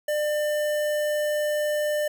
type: tone with notch filter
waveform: square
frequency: 598 Hz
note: D5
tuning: 31 cents sharp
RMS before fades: -25 dBFS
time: 0.08-2.08 s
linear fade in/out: 5 ms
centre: 4500 Hz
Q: 1.4
effects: none